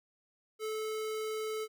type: tone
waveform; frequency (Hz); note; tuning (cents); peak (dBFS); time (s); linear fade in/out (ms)
square; 434.7; A4; -21; -35; 0.59-1.68; 50
effects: none